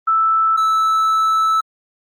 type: tone pair in turn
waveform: sine / triangle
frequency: 1318.5 / 1310.9 Hz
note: E6 / E6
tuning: 0 / -10 cents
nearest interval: unison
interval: 10 cents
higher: first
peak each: -12 / -11 dBFS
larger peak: second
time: 0.07-0.57 / 0.57-1.61 s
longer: second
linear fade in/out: 10 ms
effects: Opus 32 kbps